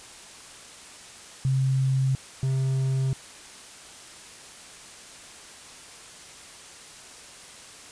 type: tone pair in turn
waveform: sine / triangle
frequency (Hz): 132.8 / 132.8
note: C3 / C3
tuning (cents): +26 / +26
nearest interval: unison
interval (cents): 0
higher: neither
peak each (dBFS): -20 / -20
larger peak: neither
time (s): 1.45-2.15 / 2.43-3.13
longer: neither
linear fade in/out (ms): 0
effects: white hiss -45 dBFS RMS until 7.91 s + resampled to 22050 Hz